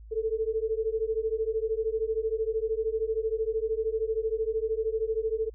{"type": "beating tone pair", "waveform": "sine", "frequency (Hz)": [436.4, 449.4], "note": ["A4", "A4"], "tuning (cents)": [-14, 37], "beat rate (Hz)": 13, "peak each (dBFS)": -29, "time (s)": [0.11, 5.5], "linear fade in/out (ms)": 20, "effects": ["added 54 Hz sine -44 dBFS peak until 5.54 s"]}